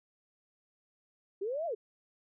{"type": "linear two-way sweep", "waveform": "sine", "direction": "up then down", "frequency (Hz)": [370, 698.5, 389.7], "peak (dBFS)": -32, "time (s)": [1.41, 1.75], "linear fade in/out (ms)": 10, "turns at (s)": 1.66, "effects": []}